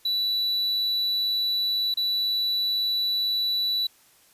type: tone with dropouts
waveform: triangle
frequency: 3951 Hz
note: B7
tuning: in tune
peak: -21 dBFS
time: 0.05-3.87 s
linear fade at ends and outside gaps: 5 ms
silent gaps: 1.941-1.971 s
effects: white hiss -58 dBFS RMS until 4.33 s + resampled to 32000 Hz